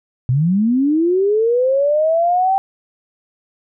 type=linear sweep; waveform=sine; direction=up; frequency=118.7 to 784 Hz; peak=-12 dBFS; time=0.29-2.58 s; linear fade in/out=0 ms; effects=none